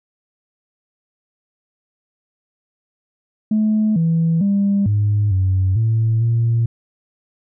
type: tone with pitch steps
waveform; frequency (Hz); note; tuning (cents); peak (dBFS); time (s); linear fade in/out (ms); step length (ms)
sine; 215.3 / 164.6 / 199.9 / 103.8 / 94.3 / 112.3 / 115.9; A3 / E3 / G3 / G#2 / F#2 / A2 / A#2; -37 / -2 / +34 / 0 / +33 / +36 / -10; -12; 3.51-6.66; 5; 450
effects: tanh soft clip ceiling -10 dBFS